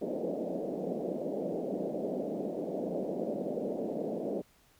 white band-pass noise, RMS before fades -35 dBFS, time 0.01-4.42 s, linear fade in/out 10 ms, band 170 to 630 Hz, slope 48 dB/octave, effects pink hiss -65 dBFS RMS until 4.79 s

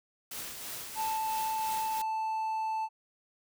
white noise with tremolo, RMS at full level -39 dBFS, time 0.31-2.02 s, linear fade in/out 5 ms, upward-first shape triangle, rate 3 Hz, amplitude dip 45%
triangle tone, 880 Hz, A5, in tune, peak -28 dBFS, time 0.95-2.89 s, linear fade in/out 50 ms
effects none

